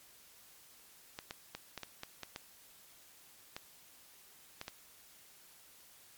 clicks, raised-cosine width 0.2 ms, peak -24 dBFS, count 11, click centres 1.189 / 1.309 / 1.55 / 1.777 / 1.833 / 2.034 / 2.233 / 2.361 / 3.565 / 4.614 / 4.681 s, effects white hiss -60 dBFS RMS until 6.17 s + MP3 96 kbps

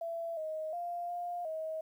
sine tone with pitch steps, 669 / 627 / 697 / 703 / 635 Hz, E5 / D#5 / F5 / F5 / D#5, +25 / +13 / -4 / +11 / +35 cents, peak -35 dBFS, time 0.01-1.81 s, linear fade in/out 5 ms, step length 360 ms, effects 11-bit

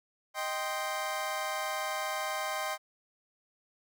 25% pulse chord, C minor, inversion first, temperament equal, 622.3 / 784 / 1046.5 Hz, Eb5 / G5 / C6, 0 / 0 / 0 cents, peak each -33 dBFS, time 0.34-2.78 s, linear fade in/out 50 ms, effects none

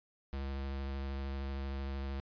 square tone with vibrato, 68.3 Hz, C#2, 25 cents flat, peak -37 dBFS, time 0.33-2.2 s, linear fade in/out 0 ms, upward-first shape sine, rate 13 Hz, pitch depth 15 cents each way, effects resampled to 11025 Hz

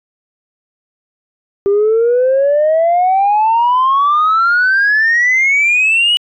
sine exponential sweep, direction up, 393.8 to 2960 Hz, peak -7 dBFS, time 1.66-6.17 s, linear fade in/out 0 ms, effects tanh soft clip ceiling -6 dBFS

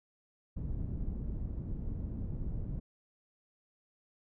pink low-pass noise, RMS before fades -37 dBFS, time 0.56-2.8 s, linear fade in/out 10 ms, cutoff 180 Hz, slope 12 dB/octave, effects none

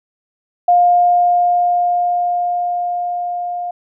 sine tone with level ramp, 707 Hz, F5, 21 cents sharp, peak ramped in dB -7 to -20 dBFS, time 0.68-3.71 s, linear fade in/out 5 ms, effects none

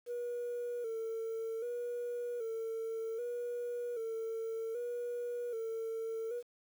sine tone with vibrato, 466.2 Hz, A#4, in tune, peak -34 dBFS, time 0.06-6.43 s, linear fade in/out 50 ms, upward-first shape square, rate 0.64 Hz, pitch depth 59 cents each way, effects tanh soft clip ceiling -34 dBFS + 10-bit

